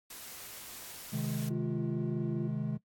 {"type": "noise", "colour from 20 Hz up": "white", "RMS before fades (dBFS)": -46, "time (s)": [0.1, 1.49], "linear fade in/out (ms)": 5}
{"type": "chord", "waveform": "triangle", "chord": "Ab major", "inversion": "first", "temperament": "equal with one note detuned", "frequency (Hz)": [130.81, 155.56, 210.9], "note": ["C3", "Eb3", "Ab3"], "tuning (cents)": [0, 0, 27], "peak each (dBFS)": -34, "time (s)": [1.12, 2.78], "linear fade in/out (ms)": 20}
{"type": "tone with vibrato", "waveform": "sine", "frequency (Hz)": 349, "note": "F4", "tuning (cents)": -1, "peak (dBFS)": -37, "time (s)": [1.5, 2.48], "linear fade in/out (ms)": 10, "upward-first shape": "sine", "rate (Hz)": 2.1, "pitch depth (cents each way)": 22}
{"effects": ["noise-tail reverb RT60 0.1 s tail -19 dB re dry", "AAC 64 kbps"]}